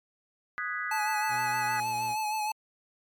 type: chord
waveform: sine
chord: G# minor seventh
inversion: second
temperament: equal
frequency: 1244.5 / 1480 / 1661.2 / 1975.5 Hz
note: D#6 / F#6 / G#6 / B6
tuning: 0 / 0 / 0 / 0 cents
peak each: -36 dBFS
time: 0.58-1.8 s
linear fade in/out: 0 ms
type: tone with vibrato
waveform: square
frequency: 857 Hz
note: A5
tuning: 46 cents flat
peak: -29 dBFS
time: 0.91-2.52 s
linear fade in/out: 5 ms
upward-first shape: sine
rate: 6.4 Hz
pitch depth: 34 cents each way
type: tone with pitch glide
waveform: sawtooth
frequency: 123.9 to 117.69 Hz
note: B2 to A#2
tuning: +6 to +17 cents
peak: -38 dBFS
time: 1.28-2.16 s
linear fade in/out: 50 ms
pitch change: -89 cents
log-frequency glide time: 1.58-1.86 s
effects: MP3 96 kbps